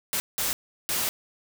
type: noise bursts at uneven times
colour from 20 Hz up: white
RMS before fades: -27 dBFS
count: 3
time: 0.13-0.2 / 0.38-0.53 / 0.89-1.09 s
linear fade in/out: 0 ms
effects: none